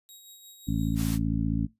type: tone with tremolo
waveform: 10% pulse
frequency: 3800 Hz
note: A#7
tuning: 33 cents sharp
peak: -38 dBFS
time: 0.09-0.95 s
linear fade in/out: 0 ms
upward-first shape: sine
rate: 5.7 Hz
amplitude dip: 40%
type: harmonic tone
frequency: 55.3 Hz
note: A1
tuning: 9 cents sharp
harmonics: 1 / 2 / 3 / 4 / 5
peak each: -31 / -31 / -31 / -31 / -31 dBFS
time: 0.67-1.67 s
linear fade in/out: 20 ms
type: noise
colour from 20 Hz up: white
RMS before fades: -38 dBFS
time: 0.95-1.19 s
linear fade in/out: 50 ms
effects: noise-tail reverb RT60 0.2 s tail -21 dB re dry + resampled to 32000 Hz